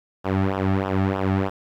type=tone with flanger; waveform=sawtooth; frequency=96 Hz; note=G2; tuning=36 cents flat; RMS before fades=-22 dBFS; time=0.24-1.5 s; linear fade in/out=20 ms; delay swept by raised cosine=0.45 to 2.05 ms; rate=3.2 Hz; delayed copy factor=-0.9; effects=low-pass 2000 Hz 12 dB/octave + 9-bit